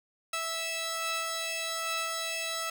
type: tone pair together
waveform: 10% pulse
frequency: 655.9 / 1313 Hz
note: E5 / E6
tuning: -9 / -7 cents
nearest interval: octave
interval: 1202 cents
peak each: -26 dBFS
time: 0.33-2.7 s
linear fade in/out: 5 ms
effects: none